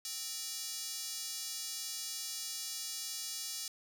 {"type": "tone with high-pass filter", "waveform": "square", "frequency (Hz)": 261.6, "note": "C4", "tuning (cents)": 0, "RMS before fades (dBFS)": -41, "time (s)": [0.05, 3.68], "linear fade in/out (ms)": 2, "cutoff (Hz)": 5200, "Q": 1.6, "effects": []}